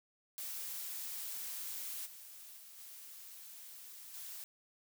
blue noise with level steps, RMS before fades -43 / -53 / -55 / -52 / -47 dBFS, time 0.38-4.44 s, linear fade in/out 0 ms, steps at 2.05 / 2.56 / 2.77 / 4.13 s, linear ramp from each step 20 ms, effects none

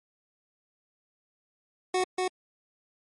25% pulse tone with echo, 368.8 Hz, F#4, 6 cents flat, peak -20 dBFS, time 1.94-2.04 s, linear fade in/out 5 ms, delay 240 ms, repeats 1, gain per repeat -2 dB, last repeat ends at 2.28 s, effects MP3 48 kbps

